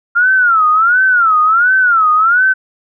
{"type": "tone with vibrato", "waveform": "sine", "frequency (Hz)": 1378, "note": "F6", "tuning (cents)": -24, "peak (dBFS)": -7, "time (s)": [0.15, 2.54], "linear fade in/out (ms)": 20, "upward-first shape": "sine", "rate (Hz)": 1.4, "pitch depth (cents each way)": 190, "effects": []}